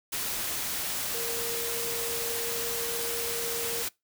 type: tone in noise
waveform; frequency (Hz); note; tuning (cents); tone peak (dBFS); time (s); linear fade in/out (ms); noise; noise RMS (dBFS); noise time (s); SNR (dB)
sine; 466.2; A#4; 0; -35; 1.14-3.83; 10; white; -32; 0.12-3.89; -6
effects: noise-tail reverb RT60 0.2 s tail -23 dB re dry